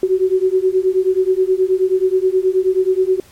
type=beating tone pair; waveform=sine; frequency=370 / 379.4 Hz; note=F#4 / F#4; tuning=0 / +43 cents; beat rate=9.4 Hz; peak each=-15 dBFS; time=0.03-3.2 s; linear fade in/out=2 ms; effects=pink hiss -47 dBFS RMS until 3.31 s + MP3 64 kbps